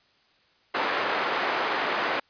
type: band-pass noise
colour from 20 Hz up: white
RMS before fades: -27 dBFS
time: 0.74-2.2 s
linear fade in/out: 10 ms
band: 380 to 1600 Hz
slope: 12 dB/octave
effects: white hiss -63 dBFS RMS until 2.29 s + resampled to 11025 Hz